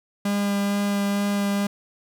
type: tone with vibrato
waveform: 45% pulse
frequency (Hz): 201.7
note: G3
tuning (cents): +50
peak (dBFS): -21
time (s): 0.25-1.67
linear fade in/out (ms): 5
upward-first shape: sine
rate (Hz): 2.2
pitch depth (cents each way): 9
effects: none